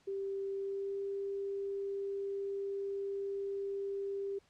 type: tone with pitch glide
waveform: sine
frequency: 392.1 to 396 Hz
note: G4 to G4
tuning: 0 to +18 cents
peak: -35 dBFS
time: 0.07-4.39 s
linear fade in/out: 10 ms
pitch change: +18 cents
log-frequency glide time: 0.53-1.02 s
effects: pink hiss -69 dBFS RMS until 4.49 s + low-pass 7000 Hz 12 dB/octave